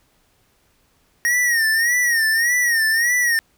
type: tone with vibrato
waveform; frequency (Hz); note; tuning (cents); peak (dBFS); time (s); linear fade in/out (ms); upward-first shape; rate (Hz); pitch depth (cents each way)
square; 1864.7; A#6; 0; -16; 1.25-3.39; 0; sine; 1.7; 100
effects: pink hiss -61 dBFS RMS until 3.57 s